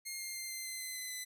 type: tone with pitch steps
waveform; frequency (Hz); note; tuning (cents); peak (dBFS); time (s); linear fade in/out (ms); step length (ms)
10% pulse; 2130 / 2113 / 2096 / 2079 / 2062 / 2046 / 2029 / 2013; C7 / C7 / C7 / C7 / C7 / C7 / B6 / B6; +30 / +16 / +2 / -12 / -26 / -39 / +46 / +33; -31; 0.05-1.25; 20; 150
effects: none